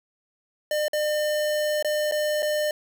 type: tone with dropouts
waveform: square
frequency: 603 Hz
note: D5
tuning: 46 cents sharp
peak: -23 dBFS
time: 0.71-2.71 s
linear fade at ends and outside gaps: 2 ms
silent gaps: 0.882-0.932 / 1.826-1.846 / 2.113-2.121 / 2.423-2.428 s
effects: 9-bit